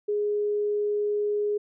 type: tone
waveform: sine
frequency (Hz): 415.3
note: G#4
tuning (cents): 0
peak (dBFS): -23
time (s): 0.08-1.58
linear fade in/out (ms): 10
effects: none